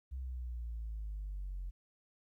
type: exponential sweep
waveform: sine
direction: down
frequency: 66.3 to 44.33 Hz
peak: -37 dBFS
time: 0.11-1.71 s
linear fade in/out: 20 ms
effects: tanh soft clip ceiling -35 dBFS + 13-bit